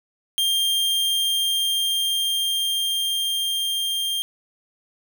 45% pulse tone with level ramp, 3193 Hz, G7, 31 cents sharp, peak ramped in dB -18 to -22 dBFS, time 0.38-4.22 s, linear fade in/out 0 ms, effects none

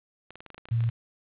clicks, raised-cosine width 0.3 ms, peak -28 dBFS, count 12, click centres 0.306 / 0.356 / 0.405 / 0.463 / 0.503 / 0.545 / 0.58 / 0.655 / 0.687 / 0.806 / 0.839 / 0.89 s
sine tone, 115.5 Hz, A#2, 16 cents flat, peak -22 dBFS, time 0.71-0.9 s, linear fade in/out 10 ms
effects resampled to 8000 Hz + 9-bit

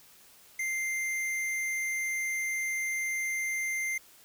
sine tone with tanh clipping, 2093 Hz, C7, in tune, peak -31 dBFS, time 0.59-3.98 s, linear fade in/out 5 ms, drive 17 dB, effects white hiss -57 dBFS RMS until 4.24 s

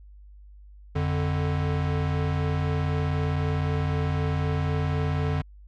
square tone pair together, 87.31 / 146.83 Hz, F2 / D3, 0 / 0 cents, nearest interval major sixth, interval 900 cents, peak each -27 / -27 dBFS, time 0.95-5.42 s, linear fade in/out 10 ms, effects added 50 Hz sine -45 dBFS peak until 5.67 s + low-pass 3000 Hz 12 dB/octave

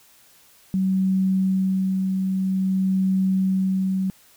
sine tone with tremolo, 189.6 Hz, F#3, 43 cents sharp, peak -17 dBFS, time 0.74-4.1 s, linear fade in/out 0 ms, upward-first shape sine, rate 0.51 Hz, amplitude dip 30%, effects white hiss -54 dBFS RMS until 4.36 s

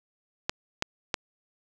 clicks, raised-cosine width 0.2 ms, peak -8 dBFS, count 3, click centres 0.495 / 0.824 / 1.142 s, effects none

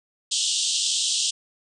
pink band-pass noise, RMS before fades -24 dBFS, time 0.31-1.31 s, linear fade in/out 10 ms, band 2900 to 8800 Hz, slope 96 dB/octave, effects none

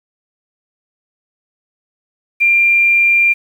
sine tone, 2384 Hz, D7, 25 cents sharp, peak -8 dBFS, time 2.4-3.34 s, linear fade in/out 20 ms, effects 7-bit

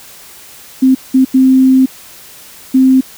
sine tone bursts at uneven times, 261.6 Hz, C4, in tune, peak -4 dBFS, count 4, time 0.82-0.95 / 1.14-1.25 / 1.34-1.86 / 2.74-3.01 s, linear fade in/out 10 ms, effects white hiss -36 dBFS RMS until 3.17 s

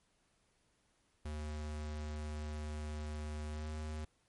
square tone with pitch glide, 75.7 to 77.07 Hz, D#2 to D#2, -47 to -16 cents, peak -40 dBFS, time 1.25-4.05 s, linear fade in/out 5 ms, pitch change +31 cents, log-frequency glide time 3.5-3.68 s, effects pink hiss -75 dBFS RMS until 4.28 s + MP3 48 kbps

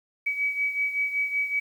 sine beating tone pair, 2275 / 2280.3 Hz, C#7 / C#7, +44 / +48 cents, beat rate 5.3 Hz, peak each -25 / -31 dBFS, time 0.26-1.6 s, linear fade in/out 10 ms, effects 9-bit

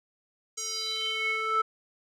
square tone with band-pass filter sweep, 440 Hz, A4, in tune, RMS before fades -30 dBFS, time 0.57-1.62 s, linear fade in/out 10 ms, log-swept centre 6700 to 1300 Hz, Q 4.8, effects none

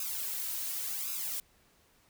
blue noise with flanger, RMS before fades -36 dBFS, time 0-1.4 s, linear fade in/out 2 ms, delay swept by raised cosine 0.78 to 3.18 ms, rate 0.9 Hz, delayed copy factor +0.75, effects pink hiss -66 dBFS RMS until 2.09 s

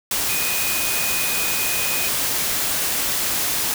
sine tone in noise, 2489 Hz, D#7, in tune, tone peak -27 dBFS, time 0.29-2.08 s, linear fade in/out 2 ms, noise white, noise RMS -22 dBFS, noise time 0.11-3.74 s, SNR -8 dB, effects none

